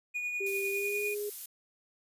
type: tone with tremolo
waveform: triangle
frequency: 2454 Hz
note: D#7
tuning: 25 cents flat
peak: -29 dBFS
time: 0.14-1.15 s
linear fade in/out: 20 ms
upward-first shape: triangle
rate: 10 Hz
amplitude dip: 40%
type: tone with pitch glide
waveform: sine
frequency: 393.5 to 414 Hz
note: G4 to G#4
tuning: +7 to -5 cents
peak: -33 dBFS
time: 0.4-1.3 s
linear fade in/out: 10 ms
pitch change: +88 cents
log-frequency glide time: 0.68-1.02 s
type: noise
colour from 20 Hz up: violet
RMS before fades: -39 dBFS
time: 0.46-1.46 s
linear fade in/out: 5 ms
effects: resampled to 32000 Hz